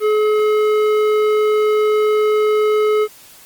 sine tone with tanh clipping, 426.3 Hz, G#4, 45 cents sharp, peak -14 dBFS, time 0-3.08 s, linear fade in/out 50 ms, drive 13 dB, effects white hiss -43 dBFS RMS until 3.45 s + Opus 24 kbps

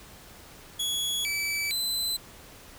sawtooth tone with pitch steps, 3360 / 2306 / 4035 Hz, G#7 / D7 / B7, +19 / -32 / +36 cents, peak -24 dBFS, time 0.79-2.17 s, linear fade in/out 10 ms, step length 460 ms, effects pink hiss -49 dBFS RMS until 2.78 s

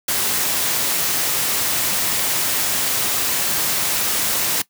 white noise, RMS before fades -20 dBFS, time 0.08-4.62 s, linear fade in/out 5 ms, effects noise-tail reverb RT60 0.1 s tail -19 dB re dry + high-pass 80 Hz 12 dB/octave

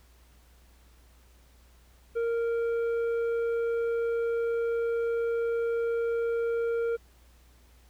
triangle tone with tanh clipping, 464.3 Hz, A#4, 7 cents flat, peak -27 dBFS, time 2.15-6.97 s, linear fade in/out 20 ms, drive 11 dB, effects added 60 Hz sine -56 dBFS peak until 7.89 s + pink hiss -63 dBFS RMS until 7.89 s

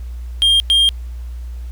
triangle tone bursts at uneven times, 3210 Hz, G7, 40 cents sharp, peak -8 dBFS, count 2, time 0.42-0.6 / 0.7-0.89 s, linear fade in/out 0 ms, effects added 60 Hz sine -25 dBFS peak until 1.71 s + pink hiss -51 dBFS RMS until 1.71 s

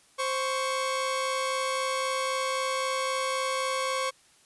sawtooth tone pair together, 524 / 1111.8 Hz, C5 / C#6, +2 / +5 cents, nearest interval octave + minor second, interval 1303 cents, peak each -26 / -26 dBFS, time 0.18-4.11 s, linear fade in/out 20 ms, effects white hiss -60 dBFS RMS until 4.45 s + resampled to 24000 Hz

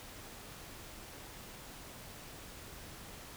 silence, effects pink hiss -50 dBFS RMS until 3.36 s

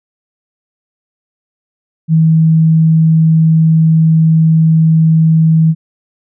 sine tone, 160.6 Hz, E3, 45 cents flat, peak -5 dBFS, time 2.08-5.75 s, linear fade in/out 50 ms, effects none

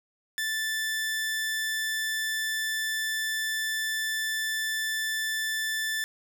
sawtooth tone, 1760 Hz, A6, in tune, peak -24 dBFS, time 0.38-6.04 s, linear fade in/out 0 ms, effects none

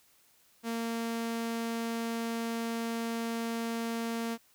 sawtooth tone, 230 Hz, A#3, 23 cents flat, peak -28 dBFS, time 0.63-4.38 s, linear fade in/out 50 ms, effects white hiss -65 dBFS RMS until 4.54 s

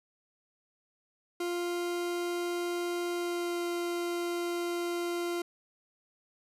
40% pulse tone with pitch glide, 349.2 to 346.8 Hz, F4 to F4, 0 to -12 cents, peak -30 dBFS, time 1.4-5.42 s, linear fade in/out 5 ms, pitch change -12 cents, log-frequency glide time 3.11-3.65 s, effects resampled to 32000 Hz

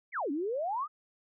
sine exponential two-way sweep, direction down then up, 2364 to 269 to 1290 Hz, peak -30 dBFS, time 0.12-0.88 s, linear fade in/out 50 ms, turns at 0.31 s, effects none

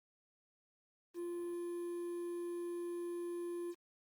triangle tone with quantisation, 347.5 Hz, F4, 9 cents flat, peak -37 dBFS, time 1.14-3.75 s, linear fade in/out 50 ms, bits 10, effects Opus 32 kbps

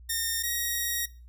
5% pulse tone pair in turn, 1830 / 1886.9 Hz, A#6 / A#6, -32 / +21 cents, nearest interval minor second, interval 53 cents, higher second, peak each -17 dBFS, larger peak neither, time 0.09-0.43 / 0.43-1.06 s, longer second, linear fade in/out 10 ms, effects noise-tail reverb RT60 0.3 s tail -17 dB re dry + added 60 Hz sine -46 dBFS peak until 1.28 s

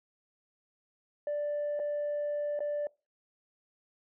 sine tone with dropouts, 587.3 Hz, D5, in tune, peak -28 dBFS, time 1.27-2.87 s, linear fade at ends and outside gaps 2 ms, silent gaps 1.793-1.798 / 2.592-2.604 s, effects noise-tail reverb RT60 0.3 s tail -25 dB re dry + tanh soft clip ceiling -28 dBFS

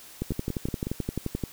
two click trains, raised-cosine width 3 ms, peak -17 / -15 dBFS, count 4 / 15, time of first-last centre 0.32-0.869 / 0.22-1.437 s, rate 5.46 / 11.5 Hz, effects white hiss -48 dBFS RMS until 1.52 s

